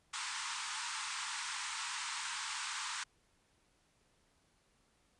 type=band-pass noise; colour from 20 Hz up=pink; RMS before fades=-41 dBFS; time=0.13-3.04 s; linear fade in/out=10 ms; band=870 to 9200 Hz; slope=96 dB/octave; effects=pink hiss -73 dBFS RMS until 5.19 s + resampled to 24000 Hz